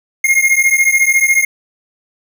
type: beating tone pair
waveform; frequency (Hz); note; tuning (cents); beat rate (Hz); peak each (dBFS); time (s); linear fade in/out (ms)
square; 2133 / 2147; C7 / C7; +33 / +44; 14; -13; 0.24-1.45; 5
effects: none